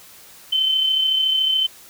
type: tone with amplitude modulation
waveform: sine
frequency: 3072 Hz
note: G7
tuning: 36 cents flat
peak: -14 dBFS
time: 0.52-1.67 s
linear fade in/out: 10 ms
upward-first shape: sine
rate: 33.8 Hz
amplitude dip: 40%
effects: white hiss -45 dBFS RMS until 1.89 s